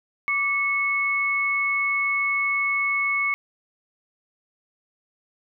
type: tone pair together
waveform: sine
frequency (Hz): 1164 / 2197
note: D6 / C#7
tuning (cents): -16 / -16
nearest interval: major seventh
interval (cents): 1100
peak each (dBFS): -28 / -21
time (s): 0.28-3.34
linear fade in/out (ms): 0
effects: none